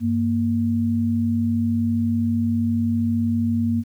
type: tone pair together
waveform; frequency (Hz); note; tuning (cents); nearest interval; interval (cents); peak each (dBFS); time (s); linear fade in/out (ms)
sine; 98.01 / 233.1; G2 / A#3; 0 / 0; octave + minor third; 1500; -24 / -19; 0-3.84; 50
effects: 9-bit